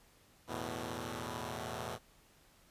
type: chord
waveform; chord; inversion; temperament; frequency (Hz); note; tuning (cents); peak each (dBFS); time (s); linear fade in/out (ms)
5% pulse; E suspended fourth; none; equal; 82.41 / 110 / 123.47; E2 / A2 / B2; 0 / 0 / 0; -33 / -32 / -32; 0.47-1.99; 50
effects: pink hiss -65 dBFS RMS until 2.7 s + resampled to 32000 Hz